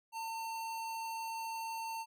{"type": "tone", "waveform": "square", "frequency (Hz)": 903, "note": "A5", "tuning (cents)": 45, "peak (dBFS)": -39, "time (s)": [0.12, 2.06], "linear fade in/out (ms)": 50, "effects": []}